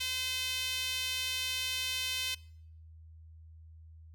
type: tone with high-pass filter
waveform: sawtooth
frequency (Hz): 513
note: C5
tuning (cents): -34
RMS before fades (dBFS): -35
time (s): 0-2.35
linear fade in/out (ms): 10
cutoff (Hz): 3000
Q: 2.4
effects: noise-tail reverb RT60 0.7 s tail -23 dB re dry + added 80 Hz sine -50 dBFS peak until 4.14 s